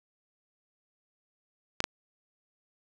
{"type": "clicks", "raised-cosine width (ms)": 0.2, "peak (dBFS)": -9, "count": 2, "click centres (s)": [1.804, 1.841], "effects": []}